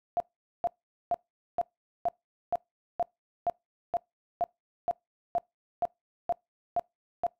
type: tone bursts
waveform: sine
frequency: 695 Hz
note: F5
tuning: 9 cents flat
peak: -24 dBFS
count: 16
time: 0.17-7.266 s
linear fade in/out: 0 ms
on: 31 ms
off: 440 ms
effects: noise-tail reverb RT60 0.2 s tail -25 dB re dry